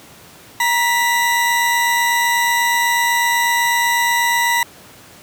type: tone pair together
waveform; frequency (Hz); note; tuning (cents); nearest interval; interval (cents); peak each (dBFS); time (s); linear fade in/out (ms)
40% pulse; 943.7 / 1975.5; A#5 / B6; +21 / 0; octave + minor second; 1279; -16; 0.6-4.63; 2
effects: pink hiss -42 dBFS RMS until 5.22 s + high-pass 100 Hz 12 dB/octave